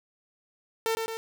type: tone with echo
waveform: sawtooth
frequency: 450.5 Hz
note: A4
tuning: 41 cents sharp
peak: -21 dBFS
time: 0.86-0.95 s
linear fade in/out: 0 ms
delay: 110 ms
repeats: 2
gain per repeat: -4 dB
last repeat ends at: 1.17 s
effects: none